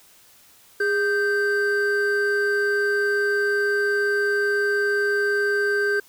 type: tone pair together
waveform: triangle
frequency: 409.4 / 1563.6 Hz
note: G#4 / G6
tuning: -25 / -5 cents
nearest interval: octave + major seventh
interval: 2320 cents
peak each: -20 dBFS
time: 0.8-6 s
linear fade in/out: 5 ms
effects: white hiss -53 dBFS RMS until 6.08 s